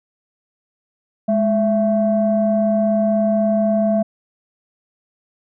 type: tone pair together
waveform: sine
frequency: 209.8 / 666 Hz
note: G#3 / E5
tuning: +18 / +18 cents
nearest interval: octave + minor sixth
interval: 2000 cents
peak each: -16 dBFS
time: 1.28-4.03 s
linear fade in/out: 10 ms
effects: tanh soft clip ceiling -7 dBFS